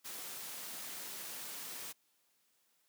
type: noise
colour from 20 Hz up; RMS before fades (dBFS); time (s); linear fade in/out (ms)
white; -45; 0.04-1.93; 20
effects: white hiss -75 dBFS RMS until 2.88 s + high-pass 150 Hz 12 dB/octave